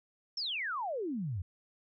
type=exponential sweep; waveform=sine; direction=down; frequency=5588 to 82.41 Hz; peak=-33 dBFS; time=0.37-1.42 s; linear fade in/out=5 ms; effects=none